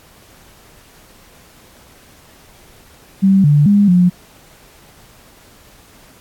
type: tone with pitch steps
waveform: sine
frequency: 193.6 / 146.4 / 203.3 / 178.6 Hz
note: G3 / D3 / G#3 / F3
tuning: -21 / -5 / -37 / +39 cents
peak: -7 dBFS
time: 3.22-4.1 s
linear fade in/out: 20 ms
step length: 220 ms
effects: pink hiss -46 dBFS RMS until 6.2 s + AAC 64 kbps